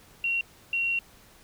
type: tone pair in turn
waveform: sine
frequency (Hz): 2743 / 2743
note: F7 / F7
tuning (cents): -32 / -32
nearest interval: unison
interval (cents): 0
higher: neither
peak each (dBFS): -24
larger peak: neither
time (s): 0.24-0.41 / 0.73-0.99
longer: second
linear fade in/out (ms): 2
effects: pink hiss -55 dBFS RMS until 1.43 s